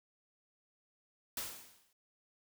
white noise with exponential decay, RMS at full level -37 dBFS, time 1.37-1.93 s, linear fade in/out 2 ms, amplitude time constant 120 ms, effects none

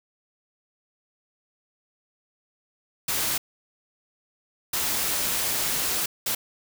white noise bursts at uneven times, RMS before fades -26 dBFS, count 3, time 3.08-3.38 / 4.73-6.06 / 6.26-6.35 s, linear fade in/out 5 ms, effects none

